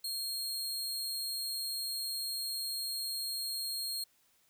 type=tone; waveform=sawtooth; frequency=4246 Hz; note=C8; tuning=25 cents sharp; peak=-32 dBFS; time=0.04-4.04 s; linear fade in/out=5 ms; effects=white hiss -70 dBFS RMS until 4.49 s